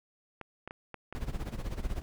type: clicks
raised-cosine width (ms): 0.5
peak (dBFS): -26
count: 5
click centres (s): 0.413 / 0.676 / 0.709 / 0.943 / 1.126
type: noise with tremolo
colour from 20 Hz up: brown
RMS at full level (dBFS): -32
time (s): 1.15-2.02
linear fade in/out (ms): 0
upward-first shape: sine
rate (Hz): 16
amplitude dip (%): 80
effects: none